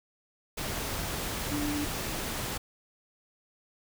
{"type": "tone in noise", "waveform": "sine", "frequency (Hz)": 294.2, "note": "D4", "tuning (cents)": 3, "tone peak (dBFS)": -30, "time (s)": [1.51, 1.85], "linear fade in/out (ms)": 10, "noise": "pink", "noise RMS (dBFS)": -34, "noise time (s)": [0.57, 2.58], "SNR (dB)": 1, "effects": []}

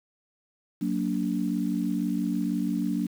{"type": "chord", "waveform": "sine", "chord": "Gb augmented", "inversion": "none", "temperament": "just", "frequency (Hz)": [185, 231.2, 289.1], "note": ["Gb3", "Bb3", "D4"], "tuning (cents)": [0, -14, -27], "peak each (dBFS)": -29, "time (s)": [0.81, 3.07], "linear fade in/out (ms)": 10, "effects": ["8-bit"]}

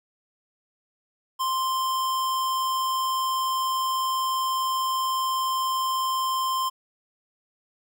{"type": "tone", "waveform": "square", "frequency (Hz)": 1046.5, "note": "C6", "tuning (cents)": 0, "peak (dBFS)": -24, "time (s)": [1.39, 6.7], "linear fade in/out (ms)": 20, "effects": []}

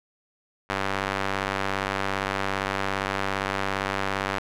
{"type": "tone with band-pass filter", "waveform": "square", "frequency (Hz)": 48.74, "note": "G1", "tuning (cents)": -9, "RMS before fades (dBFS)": -28, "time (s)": [0.69, 4.39], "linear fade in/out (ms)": 10, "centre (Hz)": 1500, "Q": 0.81, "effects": []}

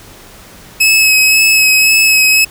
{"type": "tone with vibrato", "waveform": "sawtooth", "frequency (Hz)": 2572, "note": "E7", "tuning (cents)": -43, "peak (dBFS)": -3, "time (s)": [0.8, 2.45], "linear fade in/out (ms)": 10, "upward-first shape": "sine", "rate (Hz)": 1.9, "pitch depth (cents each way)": 18, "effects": ["pink hiss -37 dBFS RMS until 2.5 s"]}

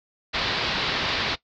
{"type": "low-pass noise", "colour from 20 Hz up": "white", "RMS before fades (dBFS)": -26, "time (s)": [0.33, 1.36], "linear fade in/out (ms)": 20, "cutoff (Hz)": 4600, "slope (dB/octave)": 48, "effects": ["noise-tail reverb RT60 0.1 s tail -18 dB re dry"]}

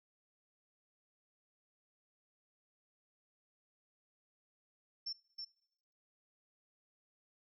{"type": "tone with echo", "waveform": "sine", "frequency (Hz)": 5390, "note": "E8", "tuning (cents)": 38, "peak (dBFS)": -38, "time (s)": [5.06, 5.13], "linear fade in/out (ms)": 10, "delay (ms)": 320, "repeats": 1, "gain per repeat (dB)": -4, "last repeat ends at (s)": 5.45, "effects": ["noise-tail reverb RT60 0.9 s tail -24 dB re dry"]}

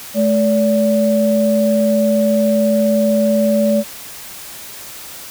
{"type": "tone pair together", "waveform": "sine", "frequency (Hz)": [215, 574], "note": ["A3", "D5"], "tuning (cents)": [-40, -40], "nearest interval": "octave + perfect fourth", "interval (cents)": 1700, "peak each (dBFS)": -14, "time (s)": [0.14, 3.84], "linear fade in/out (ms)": 50, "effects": ["white hiss -33 dBFS RMS until 5.3 s"]}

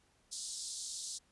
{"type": "band-pass noise", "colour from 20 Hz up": "white", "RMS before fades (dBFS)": -43, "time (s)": [0.31, 1.19], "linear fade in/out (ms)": 20, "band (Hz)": [3800, 9400], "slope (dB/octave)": 48, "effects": ["pink hiss -71 dBFS RMS until 1.31 s", "resampled to 24000 Hz"]}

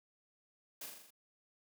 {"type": "noise with echo", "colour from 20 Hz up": "white", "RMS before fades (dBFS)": -45, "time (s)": [0.81, 0.86], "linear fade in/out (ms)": 5, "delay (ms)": 41, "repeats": 6, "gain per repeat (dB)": -3, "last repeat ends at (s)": 1.106, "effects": ["high-pass 200 Hz 12 dB/octave"]}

